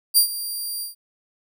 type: tone with ADSR envelope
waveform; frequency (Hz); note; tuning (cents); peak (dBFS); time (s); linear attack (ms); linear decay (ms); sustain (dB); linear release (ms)
5% pulse; 4749; D8; +18; -4; 0.14-0.95; 33; 98; -16; 130
effects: none